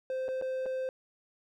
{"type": "tone with dropouts", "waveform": "triangle", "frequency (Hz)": 520, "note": "C5", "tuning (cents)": -11, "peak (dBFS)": -29, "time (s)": [0.1, 0.89], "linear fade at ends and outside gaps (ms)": 1, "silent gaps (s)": [[0.282, 0.287], [0.414, 0.422], [0.658, 0.662]], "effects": []}